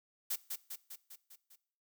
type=noise with echo; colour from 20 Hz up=blue; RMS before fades=-35 dBFS; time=0.3-0.36 s; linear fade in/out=10 ms; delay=200 ms; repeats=6; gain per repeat=-4 dB; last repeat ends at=1.56 s; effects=noise-tail reverb RT60 0.6 s tail -20 dB re dry